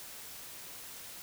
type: silence
effects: white hiss -47 dBFS RMS until 1.22 s